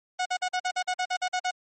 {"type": "tone bursts", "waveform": "sawtooth", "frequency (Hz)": 732, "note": "F#5", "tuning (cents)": -19, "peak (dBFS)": -21, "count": 12, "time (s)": [0.19, 1.511], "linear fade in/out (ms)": 10, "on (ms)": 67, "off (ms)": 47, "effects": ["MP3 32 kbps"]}